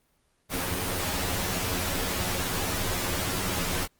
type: noise with comb filter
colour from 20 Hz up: pink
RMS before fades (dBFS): -29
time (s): 0.49-3.88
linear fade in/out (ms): 50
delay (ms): 11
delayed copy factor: +0.85
effects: pink hiss -69 dBFS RMS until 3.99 s + Opus 24 kbps